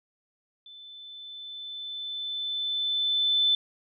sine tone with level ramp, 3520 Hz, A7, in tune, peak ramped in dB -45 to -19 dBFS, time 0.66-3.55 s, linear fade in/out 2 ms, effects none

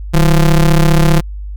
square ring-modulated tone, 86.7 Hz, F2, 12 cents flat, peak -4 dBFS, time 0.13-1.21 s, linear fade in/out 20 ms, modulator 69.2 Hz, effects added 50 Hz sine -22 dBFS peak until 1.56 s

